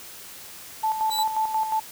sine tone with tremolo, 876 Hz, A5, 8 cents flat, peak -20 dBFS, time 0.83-1.8 s, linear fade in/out 10 ms, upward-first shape square, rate 5.6 Hz, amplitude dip 55%
sawtooth tone, 3951 Hz, B7, in tune, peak -23 dBFS, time 1.1-1.24 s, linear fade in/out 20 ms
effects white hiss -42 dBFS RMS until 1.91 s

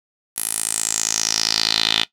10% pulse tone with band-pass filter sweep, 55 Hz, A1, in tune, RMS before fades -21 dBFS, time 0.36-2.04 s, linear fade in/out 10 ms, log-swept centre 11000 to 3400 Hz, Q 4.5, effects noise-tail reverb RT60 0.1 s tail -17 dB re dry

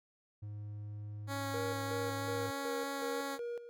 triangle tone with pitch glide, 104.3 to 105.15 Hz, G#2 to G#2, +8 to +22 cents, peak -39 dBFS, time 0.42-2.51 s, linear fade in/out 10 ms, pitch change +14 cents, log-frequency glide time 0.8-1.9 s
10% pulse tone with vibrato, 276.6 Hz, C#4, 4 cents flat, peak -29 dBFS, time 1.27-3.39 s, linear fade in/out 50 ms, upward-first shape sine, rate 3.2 Hz, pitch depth 9 cents each way
triangle tone with tremolo, 475.3 Hz, A#4, 34 cents sharp, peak -35 dBFS, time 1.54-3.69 s, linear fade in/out 0 ms, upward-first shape square, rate 2.7 Hz, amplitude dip 70%
effects none

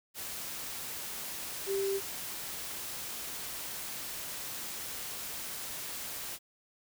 sine tone in noise, 392 Hz, G4, in tune, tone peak -29 dBFS, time 1.66-2.01 s, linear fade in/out 50 ms, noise white, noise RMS -40 dBFS, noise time 0.14-6.39 s, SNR +8 dB, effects none

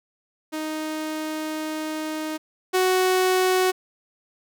sawtooth tone pair in turn, 311.1 / 370.9 Hz, D#4 / F#4, 0 / +4 cents, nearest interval minor third, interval 304 cents, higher second, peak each -23 / -14 dBFS, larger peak second, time 0.52-2.38 / 2.73-3.72 s, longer first, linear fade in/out 20 ms, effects none

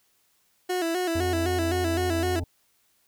30% pulse tone with vibrato, 347.1 Hz, F4, 11 cents flat, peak -22 dBFS, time 0.69-2.4 s, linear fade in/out 10 ms, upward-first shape square, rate 3.9 Hz, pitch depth 82 cents each way
harmonic tone, 87.31 Hz, F2, in tune, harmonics 1 / 3 / 5 / 7 / 9 / 10, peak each -28 / -38 / -44 / -46 / -52 / -51 dBFS, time 1.15-2.44 s, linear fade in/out 5 ms
effects white hiss -67 dBFS RMS until 3.07 s

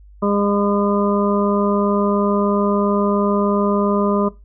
harmonic tone, 203 Hz, G#3, 39 cents flat, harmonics 1 / 2 / 3 / 5 / 6, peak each -18 / -21 / -23 / -25 / -26 dBFS, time 0.22-4.29 s, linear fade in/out 10 ms, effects noise-tail reverb RT60 0.2 s tail -17 dB re dry + added 50 Hz sine -41 dBFS peak until 4.44 s

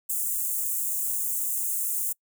white high-pass noise, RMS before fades -28 dBFS, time 0.09-2.13 s, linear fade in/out 10 ms, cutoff 7100 Hz, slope 48 dB/octave, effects noise-tail reverb RT60 0.1 s tail -26 dB re dry

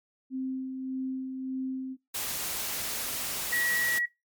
sine tone with tremolo, 261.6 Hz, C4, in tune, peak -29 dBFS, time 0.3-1.97 s, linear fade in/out 50 ms, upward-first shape sine, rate 1.7 Hz, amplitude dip 40%
white noise, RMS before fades -33 dBFS, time 2.14-3.99 s, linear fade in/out 10 ms
sine tone, 1922 Hz, B6, 48 cents flat, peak -25 dBFS, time 3.52-4.06 s, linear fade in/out 10 ms
effects noise-tail reverb RT60 0.2 s tail -20 dB re dry + MP3 96 kbps

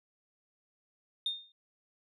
sine tone with exponential decay, 3652 Hz, A#7, 36 cents flat, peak -26 dBFS, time 1.26-1.52 s, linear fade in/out 2 ms, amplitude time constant 56 ms, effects tanh soft clip ceiling -26 dBFS

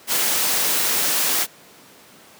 white noise, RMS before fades -20 dBFS, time 0.07-1.47 s, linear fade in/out 50 ms, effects pink hiss -47 dBFS RMS until 2.39 s + high-pass 200 Hz 12 dB/octave

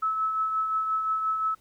sine tone with tremolo, 1300 Hz, E6, 24 cents flat, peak -22 dBFS, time 0.02-1.55 s, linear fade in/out 10 ms, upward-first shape triangle, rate 5.7 Hz, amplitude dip 45%, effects pink hiss -63 dBFS RMS until 1.6 s

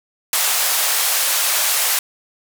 white band-pass noise, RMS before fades -18 dBFS, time 0.33-1.99 s, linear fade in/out 2 ms, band 570 to 16000 Hz, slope 24 dB/octave, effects none

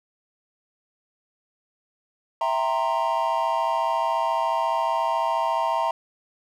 triangle chord, C dominant seventh, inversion first, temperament equal, 659.3 / 784 / 932.3 / 1046.5 Hz, E5 / G5 / Bb5 / C6, 0 / 0 / 0 / 0 cents, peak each -25 / -28 / -22 / -27 dBFS, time 2.41-5.91 s, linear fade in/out 2 ms, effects none

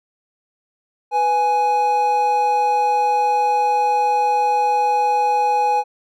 triangle tone pair together, 496.1 / 833.3 Hz, B4 / G#5, +8 / +6 cents, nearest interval major sixth, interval 898 cents, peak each -22 / -13 dBFS, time 1.11-5.84 s, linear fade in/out 50 ms, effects none

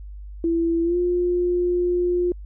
sine tone with pitch glide, 334.1 to 354 Hz, E4 to F4, +23 to +23 cents, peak -18 dBFS, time 0.44-2.32 s, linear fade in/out 2 ms, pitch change +100 cents, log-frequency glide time 0.83-0.97 s, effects added 50 Hz sine -34 dBFS peak until 2.45 s

